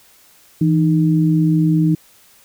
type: tone pair together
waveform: sine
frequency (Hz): 163.3 / 308.3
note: E3 / D#4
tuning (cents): -16 / -16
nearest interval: major seventh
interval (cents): 1100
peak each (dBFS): -13 / -16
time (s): 0.61-1.95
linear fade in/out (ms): 5
effects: white hiss -50 dBFS RMS until 2.44 s